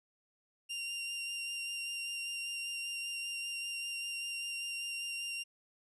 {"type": "tone with vibrato", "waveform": "sawtooth", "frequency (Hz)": 2777, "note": "F7", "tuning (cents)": -10, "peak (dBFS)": -34, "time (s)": [0.69, 5.44], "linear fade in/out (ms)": 20, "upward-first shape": "sine", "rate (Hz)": 5.1, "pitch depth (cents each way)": 12, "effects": ["resampled to 24000 Hz"]}